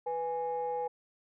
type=tone pair together; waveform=sine; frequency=493.9 / 830.6 Hz; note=B4 / G#5; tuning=0 / 0 cents; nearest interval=major sixth; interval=900 cents; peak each=-33 / -33 dBFS; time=0.06-0.88 s; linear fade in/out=10 ms; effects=tanh soft clip ceiling -25 dBFS